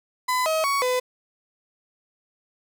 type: tone with pitch steps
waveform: 35% pulse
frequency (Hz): 1007 / 635 / 1118 / 503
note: B5 / D#5 / C#6 / B4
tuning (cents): +33 / +35 / +14 / +32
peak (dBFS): -19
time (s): 0.28-1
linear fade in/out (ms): 10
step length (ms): 180
effects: none